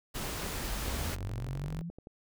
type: noise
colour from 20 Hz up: pink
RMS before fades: -37 dBFS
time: 0.14-1.16 s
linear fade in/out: 20 ms
type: linear sweep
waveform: sine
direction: up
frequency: 34 to 173.9 Hz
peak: -36 dBFS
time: 0.64-1.9 s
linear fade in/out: 10 ms
type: tone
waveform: sawtooth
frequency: 46.25 Hz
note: F#1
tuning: in tune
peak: -34 dBFS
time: 0.85-1.81 s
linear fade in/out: 0 ms
type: click train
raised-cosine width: 2 ms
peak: -33 dBFS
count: 14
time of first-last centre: 0.96-2.071 s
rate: 11.7 Hz
effects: none